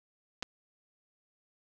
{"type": "clicks", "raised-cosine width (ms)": 0.2, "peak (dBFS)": -19, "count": 2, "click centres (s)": [0.425, 0.429], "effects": []}